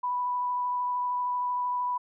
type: tone with vibrato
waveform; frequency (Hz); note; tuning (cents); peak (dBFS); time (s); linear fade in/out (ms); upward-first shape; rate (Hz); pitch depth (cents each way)
sine; 987.8; B5; 0; -26; 0.03-1.98; 10; sine; 13; 9
effects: none